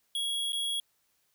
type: tone with dropouts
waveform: square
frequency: 3322 Hz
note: G#7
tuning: in tune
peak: -30 dBFS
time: 0.15-0.8 s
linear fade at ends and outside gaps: 2 ms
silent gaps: 0.522-0.53 s
effects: white hiss -73 dBFS RMS until 1.34 s